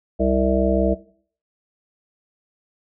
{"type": "harmonic tone", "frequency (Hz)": 65.41, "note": "C2", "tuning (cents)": 0, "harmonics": [1, 3, 5, 7, 9, 10], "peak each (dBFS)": [-23, -23, -23, -23, -23, -23], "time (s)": [0.19, 0.95], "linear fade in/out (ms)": 20, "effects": ["noise-tail reverb RT60 0.5 s tail -18 dB re dry"]}